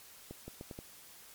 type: accelerating click train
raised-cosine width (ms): 2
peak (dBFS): -30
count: 5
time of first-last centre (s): 0.31-0.789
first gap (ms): 170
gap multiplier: 0.77
effects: white hiss -55 dBFS RMS until 1.34 s + MP3 96 kbps